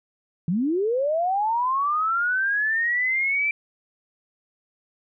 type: linear sweep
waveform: sine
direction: up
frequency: 155.6 to 2349 Hz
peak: -20 dBFS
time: 0.48-3.51 s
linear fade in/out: 2 ms
effects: none